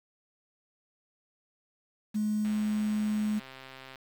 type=tone; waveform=sine; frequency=212.3 Hz; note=G#3; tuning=38 cents sharp; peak=-26 dBFS; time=2.14-3.4 s; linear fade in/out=20 ms
type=click train; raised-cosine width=0.3 ms; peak=-30 dBFS; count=200; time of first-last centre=2.45-3.958 s; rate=132 Hz
effects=8-bit